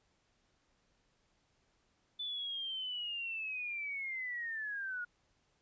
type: linear sweep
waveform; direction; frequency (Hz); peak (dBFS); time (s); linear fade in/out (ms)
sine; down; 3510 to 1426; -37; 2.19-5.05; 10
effects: pink hiss -75 dBFS RMS until 5.61 s + resampled to 16000 Hz